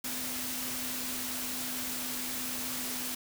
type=tone in noise; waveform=sine; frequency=252.1 Hz; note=B3; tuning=36 cents sharp; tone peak=-43 dBFS; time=0.04-3.15 s; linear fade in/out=5 ms; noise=white; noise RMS=-36 dBFS; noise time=0.04-3.15 s; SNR=-10 dB; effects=none